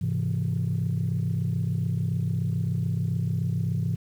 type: chord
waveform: sine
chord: Ab augmented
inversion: none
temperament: equal with one note detuned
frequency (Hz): 103.83 / 130.81 / 166.92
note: Ab2 / C3 / E3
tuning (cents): 0 / 0 / +22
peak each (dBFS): -27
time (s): 0.01-3.96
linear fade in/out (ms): 10
effects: tanh soft clip ceiling -18 dBFS + 9-bit